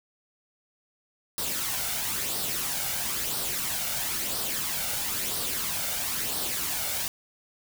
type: noise with flanger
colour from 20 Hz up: white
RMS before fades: -30 dBFS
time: 1.38-7.08 s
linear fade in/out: 0 ms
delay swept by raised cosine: 0.21 to 1.41 ms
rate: 1 Hz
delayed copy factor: +0.5
effects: none